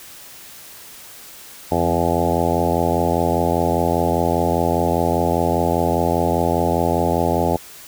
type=harmonic tone with a mistuned harmonic; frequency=85 Hz; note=F2; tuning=46 cents flat; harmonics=1 / 2 / 3 / 4 / 5 / 6 / 7 / 8 / 9 / 10; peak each=-25 / -25 / -25 / -25 / -25 / -25 / -25 / -25 / -25 / -25 dBFS; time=1.71-7.57 s; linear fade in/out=10 ms; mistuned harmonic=2; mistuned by=-28 cents; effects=white hiss -40 dBFS RMS until 7.87 s